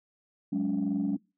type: chord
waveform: sine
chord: F# suspended second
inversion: none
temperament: equal with one note detuned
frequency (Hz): 185 / 207.7 / 282.8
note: F#3 / G#3 / C#4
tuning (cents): 0 / 0 / +35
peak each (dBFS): -31 / -29 / -28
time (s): 0.52-1.17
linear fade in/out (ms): 10
effects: noise-tail reverb RT60 0.3 s tail -25 dB re dry + tanh soft clip ceiling -21 dBFS